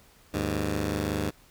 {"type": "tone pair together", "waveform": "10% pulse", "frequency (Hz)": [76.1, 101.5], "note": ["D#2", "G#2"], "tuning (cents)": [-38, -39], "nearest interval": "perfect fourth", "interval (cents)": 499, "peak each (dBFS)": -22, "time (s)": [0.33, 1.31], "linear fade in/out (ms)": 20, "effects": ["pink hiss -58 dBFS RMS until 1.5 s"]}